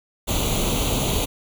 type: noise with comb filter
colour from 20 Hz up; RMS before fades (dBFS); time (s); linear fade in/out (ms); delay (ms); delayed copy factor
pink; -22; 0.27-1.26; 20; 0.29; +0.8
effects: none